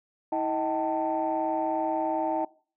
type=tone cluster; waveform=sine; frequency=322.5 / 628 / 770 / 889 Hz; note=E4 / D#5 / G5 / A5; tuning=-38 / +16 / -31 / +18 cents; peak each=-30 dBFS; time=0.32-2.45 s; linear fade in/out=5 ms; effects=noise-tail reverb RT60 0.4 s tail -21 dB re dry + tanh soft clip ceiling -17 dBFS